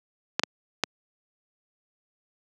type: clicks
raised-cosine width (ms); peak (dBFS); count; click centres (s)
0.2; -4; 3; 0.395 / 0.435 / 0.837
effects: high-pass 200 Hz 12 dB/octave